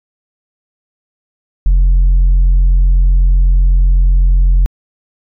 sine tone, 44.02 Hz, F1, 14 cents sharp, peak -3 dBFS, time 1.66-4.66 s, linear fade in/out 0 ms, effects tanh soft clip ceiling -5 dBFS

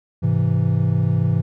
triangle chord, Ab augmented, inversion none, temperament equal, 103.83 / 130.81 / 164.81 Hz, Ab2 / C3 / E3, 0 / 0 / 0 cents, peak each -18 dBFS, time 0.22-1.42 s, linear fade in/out 20 ms, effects none

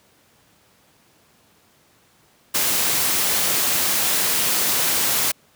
white noise, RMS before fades -20 dBFS, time 2.54-5.32 s, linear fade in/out 10 ms, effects pink hiss -57 dBFS RMS until 5.55 s + high-pass 100 Hz 12 dB/octave

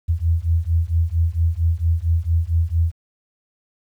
sine beating tone pair, 81 / 85.4 Hz, E2 / F2, -30 / -38 cents, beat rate 4.4 Hz, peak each -19 dBFS, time 0.08-2.92 s, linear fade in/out 20 ms, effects 9-bit

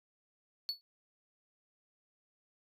triangle tone with exponential decay, 4431 Hz, C#8, 2 cents flat, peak -28 dBFS, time 0.69-0.81 s, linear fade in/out 0 ms, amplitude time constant 24 ms, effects tanh soft clip ceiling -25 dBFS

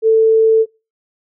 sine tone, 444.3 Hz, A4, 17 cents sharp, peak -7 dBFS, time 0.02-0.66 s, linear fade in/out 50 ms, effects noise-tail reverb RT60 0.3 s tail -24 dB re dry

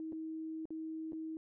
sine tone with dropouts, 318.7 Hz, D#4, 42 cents sharp, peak -39 dBFS, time 0-1.37 s, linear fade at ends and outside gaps 1 ms, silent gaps 0.123-0.129 / 0.655-0.705 / 1.122-1.131 s, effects none

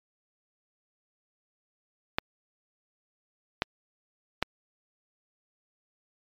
clicks, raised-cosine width 0.3 ms, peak -8 dBFS, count 3, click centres 2.185 / 3.621 / 4.426 s, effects MP3 96 kbps

